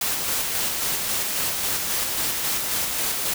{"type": "noise with tremolo", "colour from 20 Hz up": "white", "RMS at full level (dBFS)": -24, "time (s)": [0.01, 3.34], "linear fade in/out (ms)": 5, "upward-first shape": "square", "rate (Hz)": 3.7, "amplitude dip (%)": 25, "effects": []}